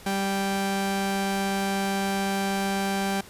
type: tone pair together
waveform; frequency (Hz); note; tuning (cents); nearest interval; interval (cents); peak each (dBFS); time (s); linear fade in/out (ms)
sawtooth; 196 / 392; G3 / G4; 0 / 0; octave; 1200; -22; 0.06-3.21; 5
effects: pink hiss -47 dBFS RMS until 3.29 s + resampled to 32000 Hz